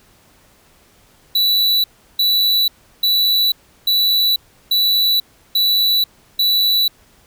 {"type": "tone bursts", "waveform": "square", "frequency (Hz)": 3951, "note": "B7", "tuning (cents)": 0, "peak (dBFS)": -13, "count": 7, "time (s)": [1.35, 6.88], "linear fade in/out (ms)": 5, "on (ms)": 490, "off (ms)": 350, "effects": ["pink hiss -52 dBFS RMS until 7.26 s"]}